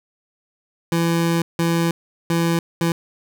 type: tone bursts at uneven times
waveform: 25% pulse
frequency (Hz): 167.7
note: E3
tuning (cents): +30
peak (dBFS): -13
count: 4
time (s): 0.92-1.42 / 1.59-1.91 / 2.3-2.59 / 2.81-2.92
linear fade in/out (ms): 2
effects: none